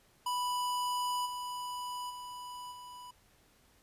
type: tone with level steps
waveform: square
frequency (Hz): 987.8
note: B5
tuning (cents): 0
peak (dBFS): -32 / -38 / -43 / -47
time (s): 0.26-3.11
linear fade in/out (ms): 5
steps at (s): 1.25 / 2.09 / 2.71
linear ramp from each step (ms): 20
effects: pink hiss -66 dBFS RMS until 3.82 s + resampled to 32000 Hz